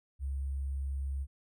sine tone with sample-and-hold, 68.3 Hz, C#2, 25 cents flat, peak -32 dBFS, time 0.19-1.27 s, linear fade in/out 50 ms, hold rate 8820 Hz, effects none

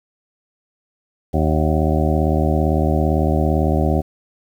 harmonic tone with a mistuned harmonic, 77.78 Hz, D#2, in tune, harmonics 1 / 2 / 3 / 4 / 5 / 7 / 8 / 9 / 10, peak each -18 / -21 / -23 / -24 / -25 / -26 / -27 / -28 / -28 dBFS, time 1.33-4.02 s, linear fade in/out 20 ms, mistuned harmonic 10, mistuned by -51 cents, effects 8-bit

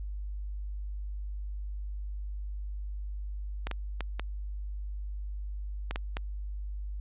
clicks, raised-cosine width 0.3 ms, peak -18 dBFS, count 7, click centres 3.67 / 3.713 / 4.007 / 4.196 / 5.91 / 5.959 / 6.169 s, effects added 50 Hz sine -34 dBFS peak until 7 s + resampled to 8000 Hz

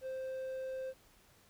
triangle tone, 523.3 Hz, C5, in tune, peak -36 dBFS, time 0.01-0.94 s, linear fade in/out 50 ms, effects pink hiss -65 dBFS RMS until 1.49 s

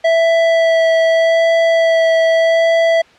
square tone with vibrato, 658 Hz, E5, 3 cents flat, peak -10 dBFS, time 0.04-3.02 s, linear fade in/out 10 ms, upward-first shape sine, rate 0.82 Hz, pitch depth 11 cents each way, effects white hiss -45 dBFS RMS until 3.18 s + low-pass 3000 Hz 12 dB/octave

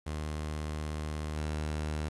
sawtooth tone with level steps, 76.4 Hz, D#2, 31 cents flat, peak -30 / -28 dBFS, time 0.06-2.09 s, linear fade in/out 10 ms, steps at 1.36 s, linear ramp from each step 10 ms, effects resampled to 24000 Hz + 9-bit

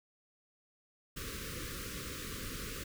pink band-stop noise, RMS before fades -42 dBFS, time 1.16-2.84 s, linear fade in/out 10 ms, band 550 to 1100 Hz, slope 96 dB/octave, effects none

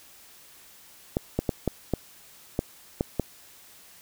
clicks, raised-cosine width 2 ms, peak -10 dBFS, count 8, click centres 1.169 / 1.39 / 1.492 / 1.677 / 1.937 / 2.591 / 3.009 / 3.197 s, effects white hiss -52 dBFS RMS until 4.01 s

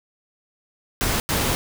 pink noise bursts at uneven times, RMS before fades -22 dBFS, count 2, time 1.01-1.2 / 1.29-1.55 s, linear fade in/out 0 ms, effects none

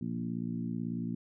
harmonic tone with a mistuned harmonic, 58.27 Hz, A#1, in tune, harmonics 2 / 3 / 4 / 5 / 6, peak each -41 / -37 / -36 / -43 / -49 dBFS, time 0.01-1.15 s, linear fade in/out 5 ms, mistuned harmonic 2, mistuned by +37 cents, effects none

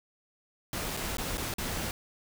pink noise with dropouts, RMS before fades -34 dBFS, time 0.73-1.91 s, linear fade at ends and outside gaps 1 ms, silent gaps 0.967-0.972 / 1.17-1.183 / 1.373-1.379 / 1.539-1.583 s, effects none

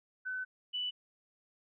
sine tone pair in turn, 1512 / 2972 Hz, F#6 / F#7, +37 / +7 cents, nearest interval octave, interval 1170 cents, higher second, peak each -35 / -33 dBFS, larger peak second, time 0.25-0.45 / 0.73-0.91 s, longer first, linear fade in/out 20 ms, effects none

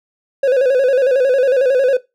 triangle tone with vibrato, 525 Hz, C5, 6 cents sharp, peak -8 dBFS, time 0.43-1.97 s, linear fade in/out 5 ms, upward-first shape square, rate 11 Hz, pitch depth 80 cents each way, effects noise-tail reverb RT60 0.2 s tail -17 dB re dry

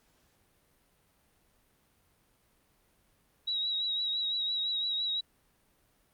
sine tone with vibrato, 3853 Hz, B7, 44 cents flat, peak -29 dBFS, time 3.47-5.21 s, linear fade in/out 10 ms, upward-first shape triangle, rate 5.9 Hz, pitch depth 43 cents each way, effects pink hiss -69 dBFS RMS until 6.13 s + Opus 48 kbps

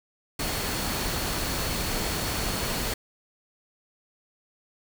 sine tone in noise, 4382 Hz, C#8, 21 cents flat, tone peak -39 dBFS, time 0.39-2.94 s, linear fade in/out 5 ms, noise pink, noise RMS -29 dBFS, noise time 0.39-2.94 s, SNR -13 dB, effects none

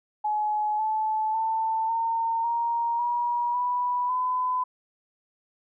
sine tone with pitch steps, 847 / 868.3 / 890.1 / 912.5 / 935.5 / 959 / 983.1 / 1007.8 Hz, G#5 / A5 / A5 / A#5 / A#5 / A#5 / B5 / B5, +34 / -23 / +20 / -37 / +6 / +49 / -8 / +35 cents, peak -23 dBFS, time 0.24-4.64 s, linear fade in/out 10 ms, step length 550 ms, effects none

